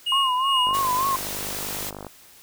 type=tone with tremolo; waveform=triangle; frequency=2870 Hz; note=F7; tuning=47 cents sharp; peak=-18 dBFS; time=0.06-0.79 s; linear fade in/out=10 ms; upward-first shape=sine; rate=2.4 Hz; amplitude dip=80%
type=tone with vibrato; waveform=sine; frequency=1046.5 Hz; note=C6; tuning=in tune; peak=-20 dBFS; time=0.12-1.16 s; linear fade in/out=2 ms; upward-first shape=sine; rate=3.4 Hz; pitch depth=88 cents each way
type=click train; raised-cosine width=1 ms; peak=-21 dBFS; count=71; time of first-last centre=0.67-2.067 s; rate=50.1 Hz
type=noise; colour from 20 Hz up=white; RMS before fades=-31 dBFS; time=0.73-1.91 s; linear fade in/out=20 ms
effects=white hiss -50 dBFS RMS until 2.42 s